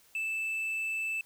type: tone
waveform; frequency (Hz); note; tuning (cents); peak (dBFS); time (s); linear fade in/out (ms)
triangle; 2637; E7; 0; -29; 0.15-1.21; 2
effects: white hiss -62 dBFS RMS until 1.25 s